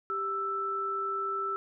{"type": "tone pair together", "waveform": "sine", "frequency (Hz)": [393.4, 1323.2], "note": ["G4", "E6"], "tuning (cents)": [6, 6], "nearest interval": "octave + major sixth", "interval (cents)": 2100, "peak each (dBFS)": [-37, -30], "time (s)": [0.1, 1.56], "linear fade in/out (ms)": 0, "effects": []}